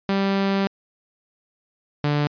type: tone pair in turn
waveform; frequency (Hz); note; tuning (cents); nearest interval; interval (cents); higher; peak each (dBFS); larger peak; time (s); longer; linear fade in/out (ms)
sawtooth; 196 / 146.83; G3 / D3; 0 / 0; perfect fourth; 500; first; -15; neither; 0.09-0.67 / 2.04-2.27; first; 0
effects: resampled to 11025 Hz